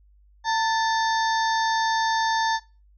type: harmonic tone with a mistuned harmonic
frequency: 900 Hz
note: A5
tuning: 39 cents sharp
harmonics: 1 / 2 / 4 / 5 / 6 / 7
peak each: -21 / -27 / -33 / -35 / -37 / -38 dBFS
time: 0.44-2.6 s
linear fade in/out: 50 ms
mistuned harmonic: 2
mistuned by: -48 cents
effects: noise-tail reverb RT60 0.3 s tail -19 dB re dry + added 50 Hz sine -53 dBFS peak until 2.97 s